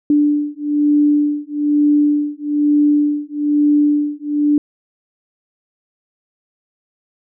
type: beating tone pair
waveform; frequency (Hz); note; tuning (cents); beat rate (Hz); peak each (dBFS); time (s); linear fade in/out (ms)
sine; 293.7 / 294.8; D4 / D4; 0 / +7; 1.1; -15; 0.1-4.58; 2
effects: none